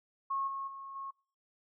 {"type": "tone with level steps", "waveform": "sine", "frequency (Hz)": 1090, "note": "C#6", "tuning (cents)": -29, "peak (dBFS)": [-31, -36, -43, -39], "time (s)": [0.3, 1.11], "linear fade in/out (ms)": 10, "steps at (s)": [0.47, 0.67, 0.95], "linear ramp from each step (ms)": 10, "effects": ["noise-tail reverb RT60 0.5 s tail -25 dB re dry"]}